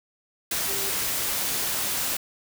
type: tone in noise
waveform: sine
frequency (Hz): 393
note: G4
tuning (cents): +4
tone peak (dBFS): -36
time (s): 0.68-0.9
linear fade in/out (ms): 5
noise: white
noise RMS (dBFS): -27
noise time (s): 0.51-2.17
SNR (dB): -12
effects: none